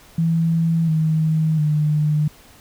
sine tone with pitch steps, 164.81 / 157.82 / 151.13 Hz, E3 / D#3 / D3, 0 / +25 / +50 cents, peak -15 dBFS, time 0.18-2.28 s, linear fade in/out 5 ms, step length 700 ms, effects pink hiss -48 dBFS RMS until 2.6 s

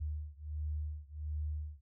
sine beating tone pair, 75.1 / 76.5 Hz, D2 / D#2, +39 / -29 cents, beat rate 1.4 Hz, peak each -39 / -40 dBFS, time 0-1.81 s, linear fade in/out 20 ms, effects none

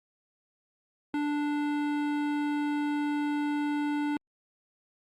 sine tone with hard clipping, 293.6 Hz, D4, in tune, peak -29 dBFS, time 1.14-4.17 s, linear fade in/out 2 ms, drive 16 dB, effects Opus 48 kbps

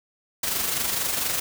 white noise with amplitude modulation, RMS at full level -24 dBFS, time 0.43-1.4 s, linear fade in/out 5 ms, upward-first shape sine, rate 24.3 Hz, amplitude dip 45%, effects none

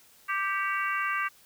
harmonic tone with a mistuned harmonic, 392 Hz, G4, in tune, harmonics 3 / 4 / 5 / 6 / 7, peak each -30 / -32 / -34 / -36 / -37 dBFS, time 0.28-1.29 s, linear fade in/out 20 ms, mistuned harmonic 6, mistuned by -64 cents, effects white hiss -58 dBFS RMS until 1.45 s

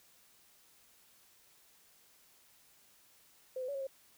sine tone with pitch steps, 516 / 508 / 566 / 545 / 536 Hz, C5 / B4 / C#5 / C#5 / C5, -24 / +49 / +36 / -29 / +42 cents, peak -36 dBFS, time 3.56-3.87 s, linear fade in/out 5 ms, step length 62 ms, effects white hiss -65 dBFS RMS until 4.17 s

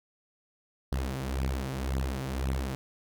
sawtooth beating tone pair, 65.41 / 67.31 Hz, C2 / C2, 0 / +50 cents, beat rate 1.9 Hz, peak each -28 / -29 dBFS, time 0.92-2.75 s, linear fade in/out 0 ms, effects none

